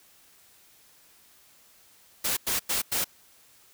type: noise bursts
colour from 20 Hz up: white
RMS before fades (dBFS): -27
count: 4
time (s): 2.24-3.045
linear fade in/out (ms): 10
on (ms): 130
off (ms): 95
effects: white hiss -58 dBFS RMS until 3.73 s